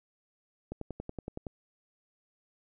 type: click train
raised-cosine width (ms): 2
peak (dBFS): -24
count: 9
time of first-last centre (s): 0.72-1.468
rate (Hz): 10.7
effects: none